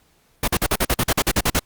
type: noise bursts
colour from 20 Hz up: pink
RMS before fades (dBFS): -18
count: 13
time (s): 0.43-1.594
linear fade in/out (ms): 5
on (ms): 48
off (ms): 45
effects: pink hiss -60 dBFS RMS until 1.65 s + Opus 48 kbps